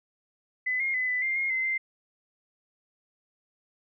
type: tone with pitch steps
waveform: sine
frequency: 2011 / 2136 / 2016 / 1997 / 2104 / 2141 / 2061 / 2085 Hz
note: B6 / C7 / B6 / B6 / C7 / C7 / C7 / C7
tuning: +31 / +35 / +35 / +19 / +9 / +39 / -27 / -7 cents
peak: -25 dBFS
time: 0.66-1.78 s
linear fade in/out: 10 ms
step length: 140 ms
effects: none